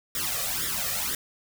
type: noise with flanger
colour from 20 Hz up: white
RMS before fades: -29 dBFS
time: 0.15-1.15 s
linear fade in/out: 2 ms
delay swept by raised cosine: 0.56 to 1.66 ms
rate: 2 Hz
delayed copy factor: +0.85
effects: none